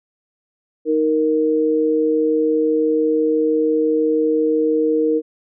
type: tone pair together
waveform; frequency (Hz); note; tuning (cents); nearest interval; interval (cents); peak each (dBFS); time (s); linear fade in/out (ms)
sine; 312.1 / 466.2; D#4 / A#4; +5 / 0; perfect fifth; 695; -18 / -16; 0.85-5.22; 50
effects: none